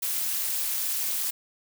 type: noise with amplitude modulation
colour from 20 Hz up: blue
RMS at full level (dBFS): -25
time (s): 0.02-1.31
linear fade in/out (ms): 10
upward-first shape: sine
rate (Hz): 263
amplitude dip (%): 75
effects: none